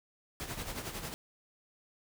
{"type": "noise with tremolo", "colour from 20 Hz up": "pink", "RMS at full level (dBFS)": -38, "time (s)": [0.4, 1.14], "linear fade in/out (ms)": 0, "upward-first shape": "sine", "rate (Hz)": 11, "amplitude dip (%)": 60, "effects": []}